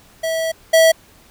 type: tone pair in turn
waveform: square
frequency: 650 / 650 Hz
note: E5 / E5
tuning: -24 / -24 cents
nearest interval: unison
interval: 0 cents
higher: neither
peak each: -19 / -9 dBFS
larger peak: second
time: 0.23-0.52 / 0.73-0.92 s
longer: first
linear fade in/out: 10 ms
effects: pink hiss -49 dBFS RMS until 1.3 s